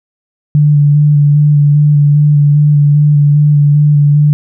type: tone with vibrato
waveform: sine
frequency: 146.83 Hz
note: D3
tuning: in tune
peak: -4 dBFS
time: 0.55-4.33 s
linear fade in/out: 0 ms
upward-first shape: square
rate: 2.5 Hz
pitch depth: 17 cents each way
effects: none